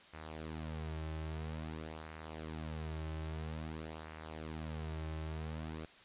sawtooth tone with flanger, 78.8 Hz, D#2, 23 cents sharp, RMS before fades -43 dBFS, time 0.13-5.86 s, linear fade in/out 10 ms, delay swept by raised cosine 0.26 to 4.26 ms, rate 0.5 Hz, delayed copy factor -0.65, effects white hiss -59 dBFS RMS until 6.04 s + resampled to 8000 Hz

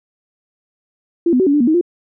sine tone with pitch steps, 339.9 / 251.4 / 376.7 / 283.5 / 295 / 238.8 / 314.1 / 350.3 Hz, F4 / B3 / F#4 / C#4 / D4 / A#3 / D#4 / F4, -47 / +31 / +31 / +39 / +8 / +42 / +16 / +5 cents, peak -10 dBFS, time 1.26-1.812 s, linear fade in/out 5 ms, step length 69 ms, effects none

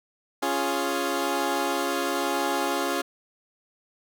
15% pulse chord, Db major, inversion none, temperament equal, 277.2 / 349.2 / 415.3 Hz, Db4 / F4 / Ab4, 0 / 0 / 0 cents, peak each -22 / -22 / -24 dBFS, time 0.42-3.02 s, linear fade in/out 10 ms, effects none

